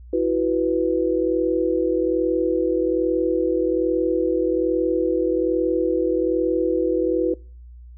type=chord; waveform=sine; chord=E suspended second; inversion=none; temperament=just; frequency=329.6 / 370.8 / 494.4 Hz; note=E4 / F#4 / B4; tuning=0 / +4 / +2 cents; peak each=-22 dBFS; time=0.13-7.34 s; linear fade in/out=5 ms; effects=noise-tail reverb RT60 0.4 s tail -25 dB re dry + added 60 Hz sine -39 dBFS peak until 7.97 s